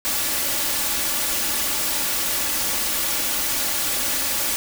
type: noise with comb filter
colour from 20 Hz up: white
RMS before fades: -23 dBFS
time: 0.05-4.56 s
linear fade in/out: 0 ms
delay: 3.5 ms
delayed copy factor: +0.5
effects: none